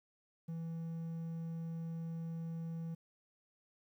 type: tone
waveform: triangle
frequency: 164.81 Hz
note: E3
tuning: in tune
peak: -37 dBFS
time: 0.48-2.95 s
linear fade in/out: 10 ms
effects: 12-bit